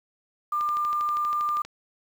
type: tone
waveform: sine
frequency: 1197 Hz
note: D6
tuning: 33 cents sharp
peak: -23 dBFS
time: 0.52-1.62 s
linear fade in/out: 5 ms
type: click train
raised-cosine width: 0.2 ms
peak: -23 dBFS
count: 14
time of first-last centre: 0.61-1.65 s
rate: 12.5 Hz
effects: 8-bit